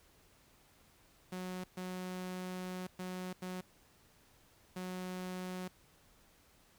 sawtooth tone bursts at uneven times, 183.3 Hz, F#3, 16 cents flat, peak -36 dBFS, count 5, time 1.32-1.64 / 1.77-2.87 / 2.99-3.33 / 3.42-3.61 / 4.76-5.68 s, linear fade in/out 5 ms, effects pink hiss -66 dBFS RMS until 6.78 s

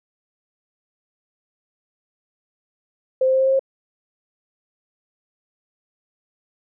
sine tone with pitch steps, 520 / 523.3 / 526.7 / 530 / 533.4 / 536.8 Hz, C5 / C5 / C5 / C5 / C5 / C5, -11 / 0 / +11 / +22 / +33 / +44 cents, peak -14 dBFS, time 3.21-3.594 s, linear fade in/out 5 ms, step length 64 ms, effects none

